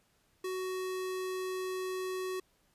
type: tone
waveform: square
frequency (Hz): 372.3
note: F#4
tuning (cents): +11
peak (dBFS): -35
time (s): 0.44-2.4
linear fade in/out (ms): 5
effects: pink hiss -71 dBFS RMS until 2.74 s + resampled to 32000 Hz